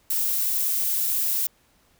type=noise; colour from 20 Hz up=violet; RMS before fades=-24 dBFS; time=0.1-1.47 s; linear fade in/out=5 ms; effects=pink hiss -62 dBFS RMS until 1.99 s